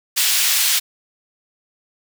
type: high-pass noise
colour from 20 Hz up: pink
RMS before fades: -17 dBFS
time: 0.16-0.8 s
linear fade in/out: 20 ms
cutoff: 2800 Hz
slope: 12 dB/octave
effects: none